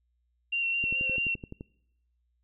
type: tone with vibrato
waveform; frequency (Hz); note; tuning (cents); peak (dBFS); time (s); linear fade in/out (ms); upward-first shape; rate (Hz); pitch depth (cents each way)
sine; 2747; F7; -29; -26; 0.52-1.35; 10; square; 4.6; 15
type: tone with exponential growth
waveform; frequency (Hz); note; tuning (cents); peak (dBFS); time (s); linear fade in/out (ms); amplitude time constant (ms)
triangle; 523.3; C5; 0; -36; 0.6-1.16; 0; 120
type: click train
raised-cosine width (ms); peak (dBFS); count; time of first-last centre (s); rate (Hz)
3; -26; 10; 0.84-1.609; 11.7
effects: noise-tail reverb RT60 0.9 s tail -26 dB re dry + added 60 Hz sine -70 dBFS peak until 2.43 s